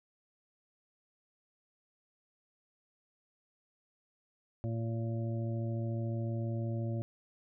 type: harmonic tone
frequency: 114.2 Hz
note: A#2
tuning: 35 cents flat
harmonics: 1 / 2 / 3 / 5 / 6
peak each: -33 / -41 / -43 / -45 / -52 dBFS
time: 4.64-7.02 s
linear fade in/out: 0 ms
effects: none